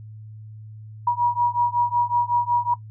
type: beating tone pair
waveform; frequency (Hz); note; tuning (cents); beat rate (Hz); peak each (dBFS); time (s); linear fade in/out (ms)
sine; 958 / 963.4; A#5 / B5; +47 / -43; 5.4; -21; 1.07-2.74; 5
effects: noise-tail reverb RT60 0.1 s tail -17 dB re dry + added 108 Hz sine -37 dBFS peak until 2.9 s